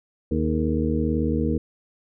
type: harmonic tone with a mistuned harmonic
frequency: 78.1 Hz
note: D#2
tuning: 7 cents sharp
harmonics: 1 / 2 / 3 / 4 / 5 / 6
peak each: -26 / -28 / -25 / -27 / -33 / -29 dBFS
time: 0.31-1.58 s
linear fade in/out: 5 ms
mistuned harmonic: 5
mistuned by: +110 cents
effects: none